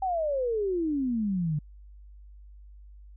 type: exponential sweep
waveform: sine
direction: down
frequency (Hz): 784 to 145.1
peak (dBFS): -25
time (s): 0.02-1.59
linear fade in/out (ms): 5
effects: added 50 Hz sine -46 dBFS peak until 3.16 s